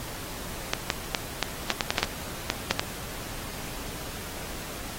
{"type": "clicks", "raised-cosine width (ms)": 0.2, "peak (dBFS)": -4, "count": 12, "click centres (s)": [0.735, 0.902, 1.148, 1.427, 1.703, 1.808, 1.905, 1.982, 2.03, 2.501, 2.71, 2.795], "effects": ["pink hiss -38 dBFS RMS until 4.98 s", "AAC 48 kbps"]}